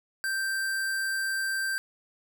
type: tone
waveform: square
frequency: 1568 Hz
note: G6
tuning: in tune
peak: -28 dBFS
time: 0.24-1.78 s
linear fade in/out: 0 ms
effects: none